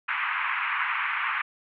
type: band-pass noise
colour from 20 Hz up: pink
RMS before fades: -28 dBFS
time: 0.08-1.42 s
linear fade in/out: 10 ms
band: 1000 to 2600 Hz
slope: 48 dB/octave
effects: none